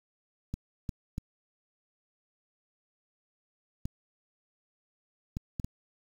clicks, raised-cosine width 5 ms, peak -21 dBFS, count 7, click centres 0.54 / 0.892 / 1.181 / 3.855 / 5.369 / 5.598 / 5.645 s, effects 8-bit

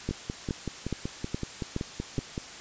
two click trains, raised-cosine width 3 ms, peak -16 / -18 dBFS, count 6 / 13, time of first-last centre 0.09-2.182 / 0.11-2.378 s, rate 2.39 / 5.29 Hz, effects white hiss -43 dBFS RMS until 2.6 s + resampled to 16000 Hz

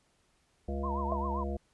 harmonic tone, 69.3 Hz, C#2, in tune, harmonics 1 / 3 / 5 / 7 / 9 / 10, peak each -34 / -39 / -41 / -42 / -44 / -44 dBFS, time 0.68-1.57 s, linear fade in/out 5 ms
sine tone with vibrato, 980 Hz, B5, 14 cents flat, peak -34 dBFS, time 0.83-1.44 s, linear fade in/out 10 ms, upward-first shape triangle, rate 7.6 Hz, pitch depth 190 cents each way
sine tone with exponential decay, 659.3 Hz, E5, in tune, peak -26 dBFS, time 1.12-1.2 s, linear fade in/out 1 ms, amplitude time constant 16 ms
effects pink hiss -71 dBFS RMS until 1.73 s + resampled to 24000 Hz

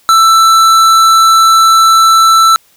sine tone with hard clipping, 1328 Hz, E6, 12 cents sharp, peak -5 dBFS, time 0.09-2.56 s, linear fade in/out 0 ms, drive 14 dB, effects white hiss -49 dBFS RMS until 2.76 s

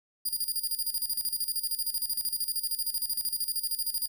5% pulse tone with tremolo, 4836 Hz, D8, 50 cents sharp, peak -20 dBFS, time 0.25-4.08 s, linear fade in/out 10 ms, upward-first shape square, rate 13 Hz, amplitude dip 75%, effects none

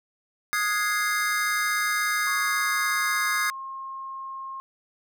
square chord, Ab dominant seventh, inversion second, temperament equal with one note detuned, 1244.5 / 1445.3 / 1661.2 / 2093 Hz, Eb6 / Gb6 / Ab6 / C7, 0 / -41 / 0 / 0 cents, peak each -29 / -34 / -28 / -29 dBFS, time 0.53-3.5 s, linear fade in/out 0 ms
sine tone with pitch glide, 1108.7 to 1070.9 Hz, C#6 to C6, 0 to +40 cents, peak -33 dBFS, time 2.27-4.6 s, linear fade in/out 0 ms, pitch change -60 cents, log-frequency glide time 2.5-3.29 s
effects none

